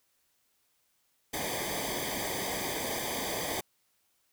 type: noise with comb filter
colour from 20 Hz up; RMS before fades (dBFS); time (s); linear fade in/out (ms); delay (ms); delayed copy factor
pink; -34; 1.33-3.61; 10; 0.73; -0.9
effects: white hiss -73 dBFS RMS until 4.32 s